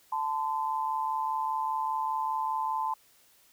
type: tone pair together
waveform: sine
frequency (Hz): 880 / 1025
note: A5 / C6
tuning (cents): 0 / -36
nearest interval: minor third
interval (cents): 264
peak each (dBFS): -30 / -31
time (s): 0.12-2.94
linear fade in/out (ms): 5
effects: white hiss -62 dBFS RMS until 3.52 s